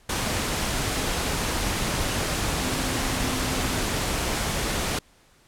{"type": "tone in noise", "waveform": "sine", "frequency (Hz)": 256.6, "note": "C4", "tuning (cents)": -34, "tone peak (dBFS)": -32, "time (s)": [2.6, 3.84], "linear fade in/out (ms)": 5, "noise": "pink", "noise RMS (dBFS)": -26, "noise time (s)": [0.09, 4.99], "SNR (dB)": -9, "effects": ["pink hiss -58 dBFS RMS until 5.47 s", "low-pass 11000 Hz 12 dB/octave"]}